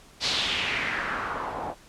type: noise with low-pass filter sweep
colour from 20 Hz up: white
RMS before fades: -29 dBFS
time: 0.2-1.75 s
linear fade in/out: 50 ms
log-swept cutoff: 4600 to 720 Hz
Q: 2.9
effects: pink hiss -53 dBFS RMS until 1.88 s + low-pass 10000 Hz 12 dB/octave